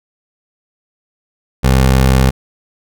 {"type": "tone", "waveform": "20% pulse", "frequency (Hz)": 65.41, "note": "C2", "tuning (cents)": 0, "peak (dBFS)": -3, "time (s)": [1.63, 2.31], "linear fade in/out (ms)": 20, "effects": []}